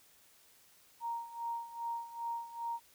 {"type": "tone with tremolo", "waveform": "sine", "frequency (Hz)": 932.3, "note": "A#5", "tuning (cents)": 0, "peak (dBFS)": -34, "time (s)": [1, 2.8], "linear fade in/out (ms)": 50, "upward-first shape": "sine", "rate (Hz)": 2.5, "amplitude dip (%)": 80, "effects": ["white hiss -64 dBFS RMS until 2.94 s"]}